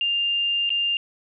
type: tone with dropouts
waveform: sine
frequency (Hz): 2800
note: F7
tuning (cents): +4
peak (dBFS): -20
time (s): 0.01-0.97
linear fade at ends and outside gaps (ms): 1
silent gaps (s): 0.693-0.703
effects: none